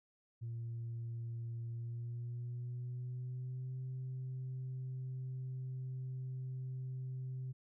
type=tone with pitch glide; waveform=sine; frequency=116.54 to 129.31 Hz; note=A#2 to C3; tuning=0 to -20 cents; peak=-38 dBFS; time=0.41-7.53 s; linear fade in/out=20 ms; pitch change=+180 cents; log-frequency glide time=1.69-3.78 s; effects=tanh soft clip ceiling -37 dBFS